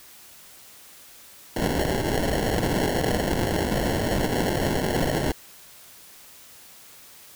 violet noise with sample-and-hold, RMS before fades -24 dBFS, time 1.56-5.32 s, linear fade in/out 5 ms, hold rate 1225 Hz, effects white hiss -48 dBFS RMS until 7.35 s

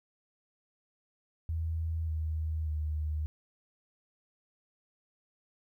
sine tone with pitch steps, 81.2 / 78.84 / 76.55 Hz, E2 / D#2 / D#2, -26 / +23 / -28 cents, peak -30 dBFS, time 1.49-3.26 s, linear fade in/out 0 ms, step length 590 ms, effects 12-bit

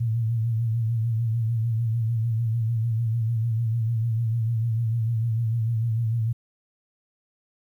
sine tone with vibrato, 114.1 Hz, A#2, 37 cents flat, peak -21 dBFS, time 0-6.33 s, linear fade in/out 10 ms, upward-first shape sine, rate 6.7 Hz, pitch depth 65 cents each way, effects 10-bit

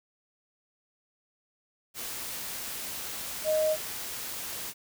sine tone in noise, 622 Hz, D#5, 1 cent flat, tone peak -23 dBFS, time 3.44-3.77 s, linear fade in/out 50 ms, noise white, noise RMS -37 dBFS, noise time 1.94-4.74 s, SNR +11 dB, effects none

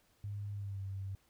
sine tone with pitch glide, 102 to 97.11 Hz, G#2 to G2, -31 to -16 cents, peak -38 dBFS, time 0.24-1.15 s, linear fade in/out 0 ms, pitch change -85 cents, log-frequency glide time 0.53-0.82 s, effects pink hiss -71 dBFS RMS until 1.29 s

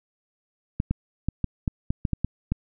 clicks, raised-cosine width 5 ms, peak -11 dBFS, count 10, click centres 0.801 / 0.91 / 1.286 / 1.443 / 1.678 / 1.905 / 2.052 / 2.133 / 2.246 / 2.52 s, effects none

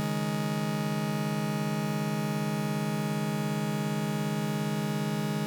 40% pulse chord, C# suspended second, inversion none, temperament just, 138.59 / 155.92 / 207.9 Hz, C#3 / D#3 / G#3, 0 / +4 / +2 cents, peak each -36 / -31 / -30 dBFS, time 0-5.46 s, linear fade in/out 0 ms, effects none

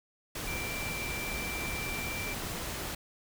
sine tone in noise, 2349 Hz, D7, in tune, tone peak -37 dBFS, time 0.47-2.34 s, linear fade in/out 5 ms, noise pink, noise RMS -37 dBFS, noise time 0.35-2.95 s, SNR -3 dB, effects none

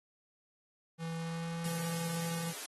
square tone with pitch glide, 164.81 to 167.3 Hz, E3 to E3, 0 to +26 cents, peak -37 dBFS, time 0.98-2.54 s, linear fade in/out 50 ms, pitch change +26 cents, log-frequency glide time 1.16-1.59 s
white high-pass noise, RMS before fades -43 dBFS, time 1.64-2.66 s, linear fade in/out 2 ms, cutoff 250 Hz, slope 48 dB/octave
effects AAC 32 kbps

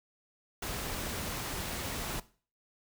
pink noise, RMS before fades -37 dBFS, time 0.62-2.2 s, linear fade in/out 5 ms, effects noise-tail reverb RT60 0.4 s tail -18 dB re dry

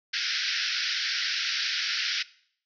white band-pass noise, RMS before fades -29 dBFS, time 0.13-2.23 s, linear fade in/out 10 ms, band 1400 to 5600 Hz, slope 96 dB/octave, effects noise-tail reverb RT60 0.6 s tail -20 dB re dry

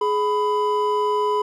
triangle tone pair together, 419.3 / 996 Hz, G#4 / B5, +17 / +14 cents, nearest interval octave + minor third, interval 1497 cents, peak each -19 dBFS, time 0.01-1.42 s, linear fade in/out 5 ms, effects none

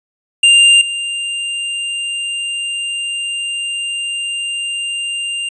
square tone with level steps, 2794 Hz, F7, in tune, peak -6 / -19 dBFS, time 0.43-5.49 s, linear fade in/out 5 ms, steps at 0.81 s, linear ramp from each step 5 ms, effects resampled to 22050 Hz

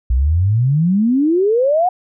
sine exponential sweep, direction up, 58.27 to 751 Hz, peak -11 dBFS, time 0.1-1.89 s, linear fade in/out 5 ms, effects none

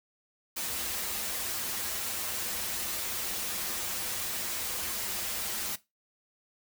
white noise with comb filter, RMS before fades -34 dBFS, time 0.56-5.76 s, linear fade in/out 10 ms, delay 7 ms, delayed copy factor -0.8, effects noise-tail reverb RT60 0.2 s tail -17 dB re dry

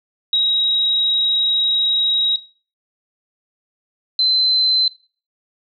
sine tone pair in turn, 3818 / 4069 Hz, A#7 / C8, +41 / -49 cents, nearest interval minor second, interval 110 cents, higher second, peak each -13 dBFS, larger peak neither, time 0.33-2.36 / 4.19-4.88 s, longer first, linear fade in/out 2 ms, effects noise-tail reverb RT60 0.4 s tail -20 dB re dry

